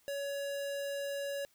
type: tone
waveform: square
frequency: 562 Hz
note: C#5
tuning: 24 cents sharp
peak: -36 dBFS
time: 0.08-1.45 s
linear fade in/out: 0 ms
effects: white hiss -69 dBFS RMS until 1.54 s